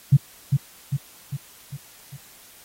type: tone with echo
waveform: sine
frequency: 138.59 Hz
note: C#3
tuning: in tune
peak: -9 dBFS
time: 0.12-0.17 s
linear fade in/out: 10 ms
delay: 400 ms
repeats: 5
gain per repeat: -5 dB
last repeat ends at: 2.17 s
effects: white hiss -49 dBFS RMS until 2.64 s + AAC 48 kbps